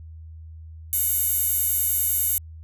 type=tone with high-pass filter; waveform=15% pulse; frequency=735 Hz; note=F#5; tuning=12 cents flat; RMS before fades=-23 dBFS; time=0.93-2.38 s; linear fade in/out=0 ms; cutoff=11000 Hz; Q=2.3; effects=added 80 Hz sine -38 dBFS peak until 2.63 s